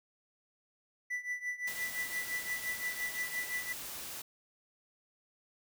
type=tone with tremolo; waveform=triangle; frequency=1977 Hz; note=B6; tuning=1 cent sharp; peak=-30 dBFS; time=1.1-3.73 s; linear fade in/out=10 ms; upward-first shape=triangle; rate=5.8 Hz; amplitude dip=90%
type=noise; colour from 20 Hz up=white; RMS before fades=-43 dBFS; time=1.67-4.22 s; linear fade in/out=5 ms
effects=none